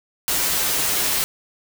white noise with comb filter, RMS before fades -21 dBFS, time 0.28-1.24 s, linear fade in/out 0 ms, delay 8.7 ms, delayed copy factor -0.75, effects none

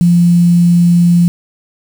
sine tone with quantisation, 173.3 Hz, F3, 13 cents flat, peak -5 dBFS, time 0.01-1.28 s, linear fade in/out 0 ms, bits 5, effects none

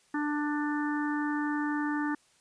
harmonic tone, 296 Hz, D4, 14 cents sharp, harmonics 1 / 3 / 4 / 5 / 6, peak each -29 / -37 / -40 / -40 / -38 dBFS, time 0.14-2.15 s, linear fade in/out 5 ms, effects white hiss -65 dBFS RMS until 2.4 s + resampled to 22050 Hz

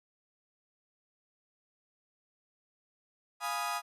35% pulse chord, F half-diminished seventh, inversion none, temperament equal with one note detuned, 698.5 / 830.6 / 984.3 / 1244.5 Hz, F5 / Ab5 / Cb6 / Eb6, 0 / 0 / -6 / 0 cents, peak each -38 / -37 / -38 / -34 dBFS, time 3.4-3.82 s, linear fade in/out 50 ms, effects resampled to 32000 Hz

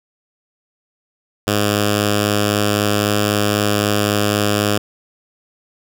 5% pulse tone with notch filter, 103.83 Hz, G#2, in tune, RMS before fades -17 dBFS, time 1.47-4.78 s, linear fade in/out 5 ms, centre 900 Hz, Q 1.4, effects none

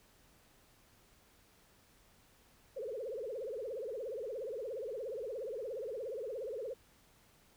sine tone with vibrato, 477.7 Hz, A#4, 42 cents sharp, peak -38 dBFS, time 2.76-6.74 s, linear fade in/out 10 ms, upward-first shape triangle, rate 17 Hz, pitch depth 300 cents each way, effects pink hiss -66 dBFS RMS until 7.56 s

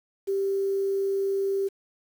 sine tone with quantisation, 392 Hz, G4, in tune, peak -23 dBFS, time 0.27-1.69 s, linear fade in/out 20 ms, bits 8, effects none

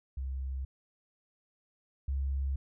sine tone pair in turn, 66.2 / 68.1 Hz, C2 / C#2, +21 / -30 cents, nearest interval unison, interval 49 cents, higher second, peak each -33 / -29 dBFS, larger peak second, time 0.17-0.65 / 2.08-2.56 s, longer neither, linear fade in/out 5 ms, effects none

